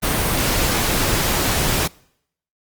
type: noise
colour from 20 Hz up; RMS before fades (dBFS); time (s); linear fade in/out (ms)
pink; -19; 0.02-1.88; 20
effects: noise-tail reverb RT60 0.7 s tail -24 dB re dry + Opus 32 kbps